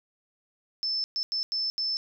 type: tone bursts at uneven times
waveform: sine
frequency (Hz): 5274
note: E8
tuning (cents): 0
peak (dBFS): -26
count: 5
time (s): 0.83-1.04 / 1.16-1.23 / 1.32-1.43 / 1.52-1.7 / 1.78-1.97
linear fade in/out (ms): 0
effects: none